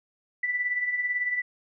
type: tone with tremolo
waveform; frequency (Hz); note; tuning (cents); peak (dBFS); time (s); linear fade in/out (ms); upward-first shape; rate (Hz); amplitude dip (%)
sine; 1975.5; B6; 0; -22; 0.43-1.42; 5; triangle; 18; 65
effects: none